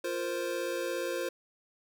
square chord, F suspended fourth, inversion none, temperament equal, 349.2 / 466.2 / 523.3 Hz, F4 / Bb4 / C5, 0 / 0 / 0 cents, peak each -37 / -39 / -35 dBFS, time 0.04-1.29 s, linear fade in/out 5 ms, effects none

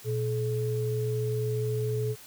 sine tone pair together, 119.42 / 428.9 Hz, A#2 / A4, +42 / -44 cents, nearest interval octave + minor seventh, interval 2214 cents, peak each -28 / -30 dBFS, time 0.04-2.16 s, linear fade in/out 50 ms, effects white hiss -49 dBFS RMS until 2.26 s

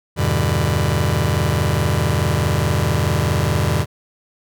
sawtooth chord, E minor seventh, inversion none, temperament just, 82.41 / 98.89 / 123.61 / 148.33 Hz, E2 / G2 / B2 / D3, 0 / +16 / +2 / +18 cents, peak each -17 dBFS, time 0.16-3.86 s, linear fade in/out 50 ms, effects none

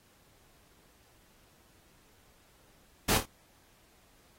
pink noise with echo, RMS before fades -27 dBFS, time 3.08-3.18 s, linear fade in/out 10 ms, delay 26 ms, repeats 3, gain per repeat -7 dB, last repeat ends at 3.258 s, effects pink hiss -64 dBFS RMS until 4.38 s + AAC 48 kbps

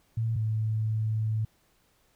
sine tone pair in turn, 113.2 / 109.47 Hz, A2 / A2, +50 / -8 cents, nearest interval minor second, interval 58 cents, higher first, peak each -25 dBFS, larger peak neither, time 0.17-0.36 / 0.36-1.45 s, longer second, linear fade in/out 5 ms, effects pink hiss -67 dBFS RMS until 2.15 s

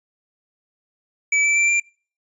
square tone with pitch steps, 2300 / 2323 / 2346 / 2369 Hz, D7 / D7 / D7 / D7, -37 / -20 / -2 / +14 cents, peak -16 dBFS, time 1.32-1.8 s, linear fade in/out 5 ms, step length 120 ms, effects noise-tail reverb RT60 0.4 s tail -25 dB re dry + resampled to 22050 Hz

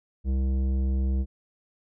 sine tone with tanh clipping, 65.9 Hz, C2, 13 cents sharp, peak -24 dBFS, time 0.24-1.26 s, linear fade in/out 50 ms, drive 12 dB, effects none

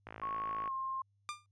click train, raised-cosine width 0.5 ms, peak -30 dBFS, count 34, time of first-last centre 0.07-0.677 s, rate 54.4 Hz
sine tone with pitch glide, 1100 to 1060.7 Hz, C#6 to C6, -14 to +23 cents, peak -35 dBFS, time 0.22-1.02 s, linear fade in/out 5 ms, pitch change -63 cents, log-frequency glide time 0.66-0.72 s
sawtooth tone with exponential decay, 1197 Hz, D6, 33 cents sharp, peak -31 dBFS, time 1.29-1.46 s, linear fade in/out 0 ms, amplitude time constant 35 ms
effects added 100 Hz sine -70 dBFS peak until 1.51 s + resampled to 22050 Hz

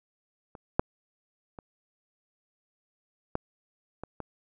clicks, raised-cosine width 1 ms, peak -30 / -7 / -28 / -14 / -23 / -22 dBFS, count 6, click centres 0.552 / 0.795 / 1.588 / 3.354 / 4.036 / 4.203 s, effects none

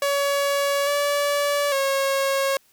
sawtooth tone with pitch steps, 564 / 575 / 546 Hz, C#5 / D5 / C#5, +30 / -37 / -26 cents, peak -16 dBFS, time 0.02-2.57 s, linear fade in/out 2 ms, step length 850 ms, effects white hiss -60 dBFS RMS until 2.72 s

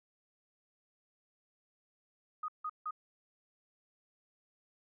sine tone bursts, 1244.5 Hz, D#6, in tune, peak -35 dBFS, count 3, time 2.43-2.909 s, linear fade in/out 5 ms, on 53 ms, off 160 ms, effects none

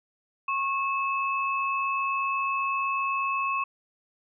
sine tone pair together, 1093 / 2601 Hz, C#6 / E7, -25 / -24 cents, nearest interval octave + minor third, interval 1501 cents, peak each -26 / -30 dBFS, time 0.48-3.64 s, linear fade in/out 5 ms, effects none

